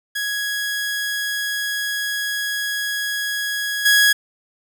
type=tone with level steps; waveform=sawtooth; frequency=1664 Hz; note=G#6; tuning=3 cents sharp; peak=-18 / -8 dBFS; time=0.15-4.13 s; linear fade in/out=10 ms; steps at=3.85 s; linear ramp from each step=10 ms; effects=none